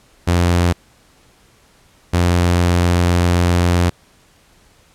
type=tone pair in turn; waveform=sawtooth; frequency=87.31 / 87.64 Hz; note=F2 / F2; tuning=0 / +7 cents; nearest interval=unison; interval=7 cents; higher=second; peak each=-8 dBFS; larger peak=neither; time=0.27-0.73 / 2.13-3.9 s; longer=second; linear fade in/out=10 ms; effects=pink hiss -52 dBFS RMS until 4.94 s + low-pass 11000 Hz 12 dB/octave